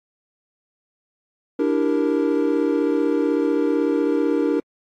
triangle chord, E half-diminished seventh, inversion third, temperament equal, 293.7 / 329.6 / 392 / 466.2 Hz, D4 / E4 / G4 / Bb4, 0 / 0 / 0 / 0 cents, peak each -19 / -22 / -23 / -21 dBFS, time 1.59-4.6 s, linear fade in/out 5 ms, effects AAC 48 kbps

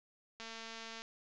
click train, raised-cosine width 0.2 ms, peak -30 dBFS, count 141, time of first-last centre 0.4-1.019 s, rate 226 Hz, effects resampled to 16000 Hz + 12-bit

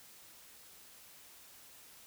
silence, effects white hiss -57 dBFS RMS until 2.06 s

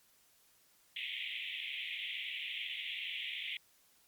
white band-pass noise, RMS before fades -41 dBFS, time 0.96-3.57 s, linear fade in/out 2 ms, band 2000 to 3500 Hz, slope 96 dB/octave, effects white hiss -68 dBFS RMS until 4.07 s + MP3 96 kbps

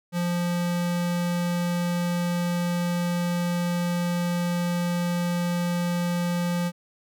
square tone, 174.61 Hz, F3, in tune, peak -24 dBFS, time 0.12-6.72 s, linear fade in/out 50 ms, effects none

